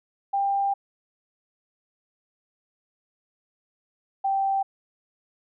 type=tone pair in turn; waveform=sine; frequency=794 / 781.3 Hz; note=G5 / G5; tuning=+22 / -6 cents; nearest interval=unison; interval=28 cents; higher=first; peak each=-21 dBFS; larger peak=neither; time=0.33-0.74 / 4.24-4.63 s; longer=first; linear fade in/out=10 ms; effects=none